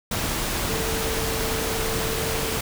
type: tone in noise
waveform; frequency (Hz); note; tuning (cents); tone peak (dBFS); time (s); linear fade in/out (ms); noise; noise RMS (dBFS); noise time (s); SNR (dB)
sine; 447; A4; +27; -30; 0.69-2.58; 5; pink; -26; 0.11-2.61; -7
effects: none